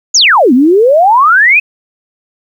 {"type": "exponential two-way sweep", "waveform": "sine", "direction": "down then up", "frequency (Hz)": [7210, 236, 2600], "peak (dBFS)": -3, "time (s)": [0.14, 1.6], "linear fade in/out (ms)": 10, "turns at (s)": 0.53, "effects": ["7-bit"]}